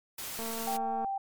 white noise, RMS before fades -39 dBFS, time 0.18-0.77 s, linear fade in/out 5 ms
click train, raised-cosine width 1 ms, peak -27 dBFS, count 150, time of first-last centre 0.39-1.046 s, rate 227 Hz
sine tone, 784 Hz, G5, in tune, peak -30 dBFS, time 0.67-1.18 s, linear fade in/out 5 ms
effects MP3 96 kbps

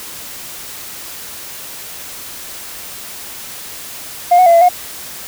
sine tone with pitch steps, 706 / 734 / 681 / 675 / 719 Hz, F5 / F#5 / F5 / E5 / F#5, +19 / -14 / -44 / +41 / -50 cents, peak -3 dBFS, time 4.31-4.69 s, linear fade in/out 10 ms, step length 76 ms, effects tanh soft clip ceiling -3 dBFS + white hiss -30 dBFS RMS until 5.27 s

